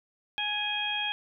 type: harmonic tone with a mistuned harmonic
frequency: 834 Hz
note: G#5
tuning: 7 cents sharp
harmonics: 1 / 2 / 3 / 4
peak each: -36 / -37 / -33 / -31 dBFS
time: 0.38-1.12 s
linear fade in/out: 0 ms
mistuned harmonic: 4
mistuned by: -39 cents
effects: none